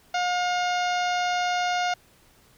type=harmonic tone with a mistuned harmonic; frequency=716 Hz; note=F5; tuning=43 cents sharp; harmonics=1 / 2 / 3 / 4 / 5 / 6 / 7 / 8 / 9; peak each=-24 / -30 / -34 / -36 / -38 / -40 / -41 / -42 / -43 dBFS; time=0.14-1.94 s; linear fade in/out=5 ms; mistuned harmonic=4; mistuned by=-20 cents; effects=pink hiss -58 dBFS RMS until 2.57 s